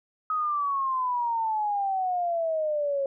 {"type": "exponential sweep", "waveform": "sine", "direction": "down", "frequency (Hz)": [1270, 544], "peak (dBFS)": -24, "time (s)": [0.3, 3.06], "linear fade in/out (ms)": 2, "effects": []}